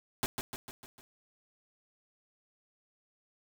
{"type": "noise with echo", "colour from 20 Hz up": "pink", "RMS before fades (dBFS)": -31, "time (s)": [0.23, 0.26], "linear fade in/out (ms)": 0, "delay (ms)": 150, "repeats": 5, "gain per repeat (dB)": -5, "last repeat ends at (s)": 1.01, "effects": []}